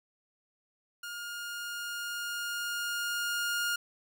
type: tone with level ramp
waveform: sawtooth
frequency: 1418 Hz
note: F6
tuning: 26 cents sharp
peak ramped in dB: -35 to -25 dBFS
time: 1.03-3.76 s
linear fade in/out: 5 ms
effects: none